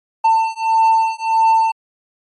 triangle beating tone pair, 894 / 895.6 Hz, A5 / A5, +27 / +30 cents, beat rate 1.6 Hz, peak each -13 dBFS, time 0.24-1.72 s, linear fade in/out 10 ms, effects MP3 48 kbps

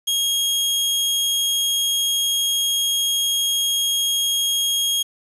sawtooth tone, 3269 Hz, G#7, 28 cents flat, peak -15 dBFS, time 0.07-5.03 s, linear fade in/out 10 ms, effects resampled to 32000 Hz + 7-bit

